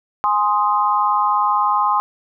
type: chord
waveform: sine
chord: Ab major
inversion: none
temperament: equal with one note detuned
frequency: 830.6 / 1046.5 / 1248.1 Hz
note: Ab5 / C6 / Eb6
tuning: 0 / 0 / +5 cents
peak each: -19 / -17 / -20 dBFS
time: 0.24-2 s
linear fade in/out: 0 ms
effects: none